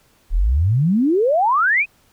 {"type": "exponential sweep", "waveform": "sine", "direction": "up", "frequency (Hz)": [34.93, 2612], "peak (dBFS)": -13, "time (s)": [0.3, 1.86], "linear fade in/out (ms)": 50, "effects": ["pink hiss -57 dBFS RMS until 2.12 s"]}